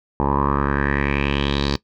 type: tone with low-pass filter sweep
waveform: 10% pulse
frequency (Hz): 70.2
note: C#2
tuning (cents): +22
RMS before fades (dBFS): -20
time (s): 0.2-1.76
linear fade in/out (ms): 0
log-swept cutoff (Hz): 840 to 4600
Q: 4.7
effects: noise-tail reverb RT60 0.1 s tail -19 dB re dry